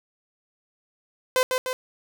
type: tone with echo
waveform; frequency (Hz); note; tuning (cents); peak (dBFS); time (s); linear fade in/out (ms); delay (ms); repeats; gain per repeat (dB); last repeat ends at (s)
sawtooth; 512; C5; -38; -14; 1.36-1.43; 0; 150; 2; -4; 1.73
effects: none